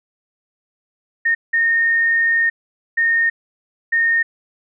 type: tone bursts at uneven times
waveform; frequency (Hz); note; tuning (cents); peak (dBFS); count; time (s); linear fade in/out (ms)
sine; 1838; A#6; -25; -13; 4; 1.25-1.35 / 1.53-2.5 / 2.97-3.3 / 3.92-4.23; 10
effects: none